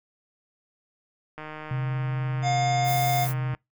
click train, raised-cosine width 0.5 ms, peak -23 dBFS, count 335, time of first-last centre 1.38-3.549 s, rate 154 Hz
sine tone with pitch glide, 130.81 to 128.71 Hz, C3 to C3, 0 to -28 cents, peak -25 dBFS, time 1.71-3.54 s, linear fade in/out 2 ms, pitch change -28 cents, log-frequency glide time 1.93-2.93 s
harmonic tone, 711 Hz, F5, 31 cents sharp, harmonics 1 / 3 / 5 / 7 / 9 / 10, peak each -23 / -33 / -37 / -40 / -42 / -43 dBFS, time 2.42-3.28 s, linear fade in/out 50 ms
violet noise, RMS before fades -33 dBFS, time 2.84-3.34 s, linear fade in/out 50 ms
effects noise-tail reverb RT60 0.2 s tail -26 dB re dry

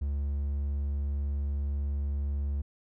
triangle tone, 70.9 Hz, C#2, 40 cents sharp, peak -26 dBFS, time 0.01-2.62 s, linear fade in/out 10 ms, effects none

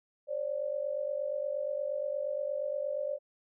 sine tone pair together, 538.8 / 587.3 Hz, C#5 / D5, -49 / 0 cents, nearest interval minor second, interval 149 cents, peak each -35 / -33 dBFS, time 0.27-3.19 s, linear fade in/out 50 ms, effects none

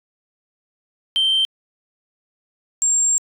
sine tone pair in turn, 3127 / 7437 Hz, G7 / A#8, -5 / -5 cents, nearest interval octave + minor third, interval 1500 cents, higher second, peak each -13 dBFS, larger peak neither, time 1.16-1.45 / 2.82-3.18 s, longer second, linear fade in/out 0 ms, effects tanh soft clip ceiling -12 dBFS

